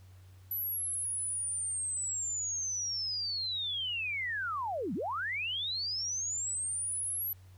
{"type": "linear two-way sweep", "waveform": "sine", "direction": "down then up", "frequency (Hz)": [11950, 157.1, 11890], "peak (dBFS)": -32, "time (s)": [0.51, 7.33], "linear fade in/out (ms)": 2, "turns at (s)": 4.94, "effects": ["added 93 Hz sine -52 dBFS peak until 7.57 s", "pink hiss -66 dBFS RMS until 7.57 s"]}